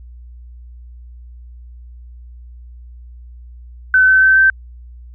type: tone with pitch steps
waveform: sine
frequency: 1519 / 1530.4 / 1542 / 1553.6 Hz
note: F#6 / G6 / G6 / G6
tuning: +45 / -42 / -29 / -16 cents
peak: -7 dBFS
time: 3.94-4.5 s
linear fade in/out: 2 ms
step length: 140 ms
effects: added 60 Hz sine -34 dBFS peak until 5.14 s

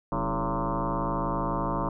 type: tone with frequency modulation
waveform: sine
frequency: 442.4 Hz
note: A4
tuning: 9 cents sharp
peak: -25 dBFS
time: 0.12-1.89 s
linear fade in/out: 2 ms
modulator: 119 Hz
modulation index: 6
effects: none

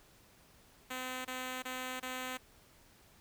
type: tone bursts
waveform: 5% pulse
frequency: 255.9 Hz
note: C4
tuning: 38 cents flat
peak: -27 dBFS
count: 4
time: 0.9-2.375 s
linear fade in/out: 10 ms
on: 350 ms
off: 25 ms
effects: pink hiss -63 dBFS RMS until 3.2 s

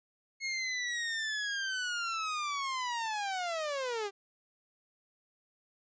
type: linear sweep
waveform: sawtooth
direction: down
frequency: 2171 to 387.9 Hz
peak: -29 dBFS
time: 0.4-4.11 s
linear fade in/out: 50 ms
effects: resampled to 16000 Hz

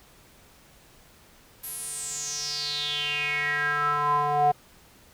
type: tone with band-pass filter sweep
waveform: square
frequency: 146.83 Hz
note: D3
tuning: in tune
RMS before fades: -27 dBFS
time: 1.63-4.52 s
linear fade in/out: 10 ms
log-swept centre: 12000 to 700 Hz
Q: 6.9
effects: pink hiss -55 dBFS RMS until 5.13 s

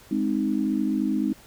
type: chord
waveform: sine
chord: Ab major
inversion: none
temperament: equal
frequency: 207.7 / 261.6 / 311.1 Hz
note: Ab3 / C4 / Eb4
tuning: 0 / 0 / 0 cents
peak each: -26 dBFS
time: 0.11-1.33 s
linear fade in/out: 5 ms
effects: pink hiss -51 dBFS RMS until 1.46 s

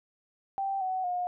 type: tone with pitch steps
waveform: sine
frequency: 782 / 748.8 / 717.1 Hz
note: G5 / F#5 / F5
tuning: -4 / +20 / +46 cents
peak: -28 dBFS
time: 0.58-1.27 s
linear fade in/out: 0 ms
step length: 230 ms
effects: none

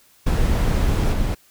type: noise with level steps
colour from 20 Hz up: brown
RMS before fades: -18 / -21 dBFS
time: 0.26-1.35 s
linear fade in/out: 10 ms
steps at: 1.13 s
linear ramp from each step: 2 ms
effects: white hiss -55 dBFS RMS until 1.5 s

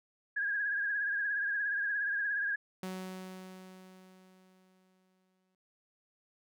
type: tone with vibrato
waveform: sine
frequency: 1643 Hz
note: G#6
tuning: 19 cents flat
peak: -30 dBFS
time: 0.36-2.56 s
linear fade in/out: 10 ms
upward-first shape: triangle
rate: 17 Hz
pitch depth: 68 cents each way
type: tone with exponential decay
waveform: sawtooth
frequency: 186.4 Hz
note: F#3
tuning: 13 cents sharp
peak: -33 dBFS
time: 2.83-5.55 s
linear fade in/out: 2 ms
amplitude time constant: 590 ms
effects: none

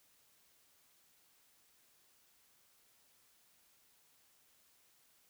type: silence
effects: white hiss -70 dBFS RMS until 5.29 s

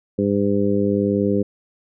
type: harmonic tone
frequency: 101.1 Hz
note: G#2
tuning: 46 cents flat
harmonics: 1 / 2 / 3 / 4 / 5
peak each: -27 / -20 / -23 / -22 / -24 dBFS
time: 0.18-1.43 s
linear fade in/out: 10 ms
effects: none

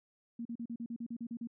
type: tone bursts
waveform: sine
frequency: 233.9 Hz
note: A#3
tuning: 6 cents sharp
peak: -37 dBFS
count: 11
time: 0.39-1.473 s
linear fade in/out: 5 ms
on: 63 ms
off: 39 ms
effects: none

